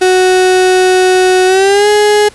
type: tone with pitch glide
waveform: 35% pulse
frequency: 370 to 417.7 Hz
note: F#4 to G#4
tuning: 0 to +10 cents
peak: -4 dBFS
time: 0.01-2.29 s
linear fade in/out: 10 ms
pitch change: +210 cents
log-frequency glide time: 1.46-1.88 s
effects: pink hiss -38 dBFS RMS until 2.34 s + resampled to 24000 Hz